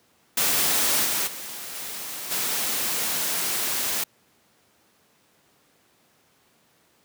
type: noise with level steps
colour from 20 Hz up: white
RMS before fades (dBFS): -22 / -25 / -36 / -34 / -26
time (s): 0.37-4.04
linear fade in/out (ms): 5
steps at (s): 1.04 / 1.26 / 1.74 / 2.3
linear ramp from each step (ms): 20
effects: pink hiss -62 dBFS RMS until 7.04 s + high-pass 150 Hz 12 dB/octave